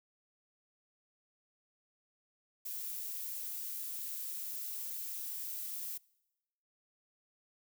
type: noise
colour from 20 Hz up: violet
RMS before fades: -41 dBFS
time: 2.65-5.98 s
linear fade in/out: 10 ms
effects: noise-tail reverb RT60 1.0 s tail -25 dB re dry